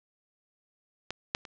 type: clicks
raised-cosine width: 0.2 ms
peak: -16 / -10 / -26 dBFS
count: 3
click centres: 1.106 / 1.349 / 1.452 s
effects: low-pass 6000 Hz 12 dB/octave